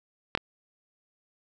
clicks, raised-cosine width 0.3 ms, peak -6 / -14 dBFS, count 2, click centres 0.351 / 0.375 s, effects none

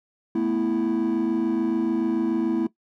triangle chord, A suspended second, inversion none, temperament equal, 220 / 246.9 / 329.6 Hz, A3 / B3 / E4, 0 / 0 / 0 cents, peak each -24 / -24 / -20 dBFS, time 0.35-2.67 s, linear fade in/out 5 ms, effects noise-tail reverb RT60 0.1 s tail -18 dB re dry + tanh soft clip ceiling -14 dBFS

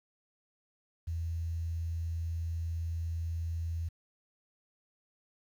sine tone with quantisation, 83 Hz, E2, 12 cents sharp, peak -32 dBFS, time 1.07-3.89 s, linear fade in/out 10 ms, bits 10, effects none

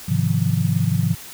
sine chord, F minor seventh, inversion first, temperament just, 104.77 / 130.96 / 157.15 / 174.61 Hz, Ab2 / C3 / Eb3 / F3, +16 / +2 / +18 / 0 cents, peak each -22 dBFS, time 0.08-1.15 s, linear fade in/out 10 ms, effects white hiss -38 dBFS RMS until 1.33 s

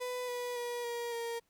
35% pulse tone with pitch steps, 498.1 / 489.8 / 481.7 / 473.7 / 465.8 Hz, B4 / B4 / B4 / A#4 / A#4, +15 / -14 / -43 / +28 / -1 cents, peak -34 dBFS, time 0-1.4 s, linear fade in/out 20 ms, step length 280 ms, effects pink hiss -75 dBFS RMS until 1.49 s

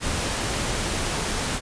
pink noise, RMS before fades -26 dBFS, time 0-1.61 s, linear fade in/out 50 ms, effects resampled to 22050 Hz

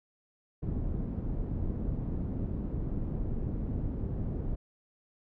pink low-pass noise, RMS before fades -33 dBFS, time 0.62-4.56 s, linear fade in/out 10 ms, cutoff 260 Hz, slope 12 dB/octave, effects none

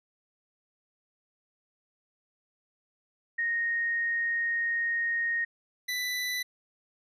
sine / 25% pulse tone pair in turn, 1861 / 1986.8 Hz, A#6 / B6, -3 / +10 cents, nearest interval minor second, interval 113 cents, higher second, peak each -26 dBFS, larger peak neither, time 3.38-5.45 / 5.88-6.43 s, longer first, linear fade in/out 10 ms, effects resampled to 32000 Hz

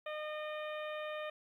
harmonic tone, 610 Hz, D#5, 34 cents flat, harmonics 1 / 2 / 3 / 4 / 5 / 6, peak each -40 / -46 / -48 / -50 / -54 / -56 dBFS, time 0.06-1.3 s, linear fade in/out 5 ms, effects 12-bit

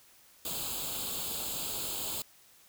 white noise with comb filter, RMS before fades -36 dBFS, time 0.45-2.22 s, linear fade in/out 2 ms, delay 0.26 ms, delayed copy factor +0.8, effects white hiss -60 dBFS RMS until 2.68 s

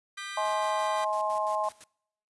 25% pulse chord, G major, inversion second, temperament equal with one note detuned, 1204.9 / 1568 / 1975.5 Hz, D6 / G6 / B6, +44 / 0 / 0 cents, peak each -37 dBFS, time 0.17-1.05 s, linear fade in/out 10 ms
harmonic tone, 211.3 Hz, G#3, 30 cents sharp, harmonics 3 / 4 / 5, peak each -31 / -31 / -30 dBFS, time 0.37-1.69 s, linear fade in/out 5 ms
white noise with tremolo, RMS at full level -48 dBFS, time 0.45-1.84 s, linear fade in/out 2 ms, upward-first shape square, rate 5.9 Hz, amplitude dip 80%
effects noise-tail reverb RT60 0.7 s tail -26 dB re dry + resampled to 24000 Hz

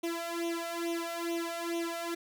sawtooth tone with flanger, 337.6 Hz, E4, 41 cents sharp, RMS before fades -35 dBFS, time 0.03-2.15 s, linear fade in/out 10 ms, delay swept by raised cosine 0.31 to 1.41 ms, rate 2.3 Hz, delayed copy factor +1, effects none

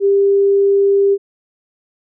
sine tone, 397.4 Hz, G4, 24 cents sharp, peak -9 dBFS, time 0-1.18 s, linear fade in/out 50 ms, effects none

